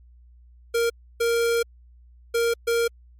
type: tone bursts at uneven times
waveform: square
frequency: 466.2 Hz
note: A#4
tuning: in tune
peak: -20 dBFS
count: 4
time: 0.74-0.9 / 1.2-1.63 / 2.34-2.54 / 2.67-2.88 s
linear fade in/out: 10 ms
effects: added 60 Hz sine -48 dBFS peak until 3.19 s + MP3 64 kbps

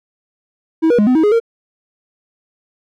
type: tone with pitch steps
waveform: triangle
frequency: 322.5 / 480.6 / 208.7 / 253.4 / 318.5 / 416.5 / 461 Hz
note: E4 / B4 / G#3 / B3 / D#4 / G#4 / A#4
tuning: -38 / -47 / +9 / +45 / +41 / +5 / -19 cents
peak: -7 dBFS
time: 0.82-1.401 s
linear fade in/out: 20 ms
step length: 83 ms
effects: none

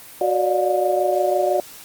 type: tone cluster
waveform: sine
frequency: 368.4 / 575 / 601 / 717 Hz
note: F#4 / D5 / D5 / F5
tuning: -7 / -37 / +40 / +45 cents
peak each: -22 dBFS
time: 0.21-1.6 s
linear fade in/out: 2 ms
effects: white hiss -41 dBFS RMS until 1.84 s + Opus 32 kbps

